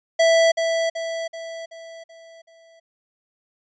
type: tone with echo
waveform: square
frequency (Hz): 659.3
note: E5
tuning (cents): 0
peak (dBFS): -14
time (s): 0.19-0.52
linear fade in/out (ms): 10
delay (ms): 380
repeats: 6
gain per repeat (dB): -6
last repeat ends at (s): 2.8
effects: resampled to 16000 Hz